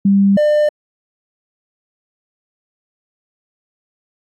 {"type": "tone pair in turn", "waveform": ["sine", "triangle"], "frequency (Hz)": [197.9, 598.9], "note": ["G3", "D5"], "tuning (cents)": [17, 34], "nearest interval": "octave + perfect fifth", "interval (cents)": 1917, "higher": "second", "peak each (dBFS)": -8, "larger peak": "neither", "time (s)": [[0.05, 0.37], [0.37, 0.69]], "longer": "neither", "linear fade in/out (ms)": 5, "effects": ["AAC 64 kbps"]}